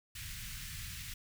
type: band-stop noise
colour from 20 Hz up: pink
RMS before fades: -44 dBFS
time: 0.15-1.14 s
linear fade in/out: 5 ms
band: 150 to 1700 Hz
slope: 24 dB/octave
effects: none